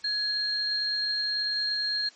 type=tone pair together; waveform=sine; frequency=1676 / 4223 Hz; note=G#6 / C8; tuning=+15 / +15 cents; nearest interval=octave + major third; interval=1600 cents; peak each=-34 / -26 dBFS; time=0.04-2.09 s; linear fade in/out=5 ms; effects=white hiss -55 dBFS RMS until 2.15 s + MP3 32 kbps